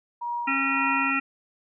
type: tone with tremolo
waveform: sine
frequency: 953 Hz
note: A#5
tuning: 38 cents sharp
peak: -26 dBFS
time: 0.21-1.11 s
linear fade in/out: 10 ms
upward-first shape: sine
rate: 1.8 Hz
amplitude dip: 75%
type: harmonic tone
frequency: 272 Hz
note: C#4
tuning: 33 cents flat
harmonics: 1 / 3 / 5 / 7 / 9 / 10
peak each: -29 / -38 / -27 / -30 / -27 / -31 dBFS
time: 0.47-1.2 s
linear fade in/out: 10 ms
effects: none